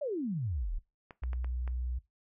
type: exponential sweep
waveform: sine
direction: down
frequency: 622.3 to 30.96 Hz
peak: -31 dBFS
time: 0.01-0.79 s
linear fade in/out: 10 ms
type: clicks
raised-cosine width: 0.5 ms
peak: -31 dBFS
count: 5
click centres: 1.108 / 1.236 / 1.332 / 1.445 / 1.677 s
type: tone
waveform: sine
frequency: 61.74 Hz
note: B1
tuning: in tune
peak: -32 dBFS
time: 1.22-1.99 s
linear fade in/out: 10 ms
effects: noise-tail reverb RT60 0.2 s tail -18 dB re dry